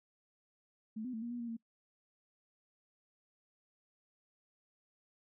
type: tone with pitch steps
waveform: sine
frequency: 218.7 / 253.1 / 222.4 / 236.6 / 241.8 / 235.2 / 228.7 Hz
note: A3 / B3 / A3 / A#3 / B3 / A#3 / A#3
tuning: -10 / +43 / +19 / +26 / -36 / +16 / -33 cents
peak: -38 dBFS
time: 0.96-1.569 s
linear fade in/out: 10 ms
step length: 87 ms
effects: noise-tail reverb RT60 0.1 s tail -24 dB re dry